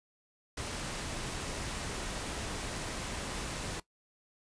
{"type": "noise", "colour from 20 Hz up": "pink", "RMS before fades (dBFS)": -38, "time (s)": [0.57, 3.8], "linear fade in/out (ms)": 5, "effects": ["noise-tail reverb RT60 0.1 s tail -18 dB re dry", "resampled to 22050 Hz"]}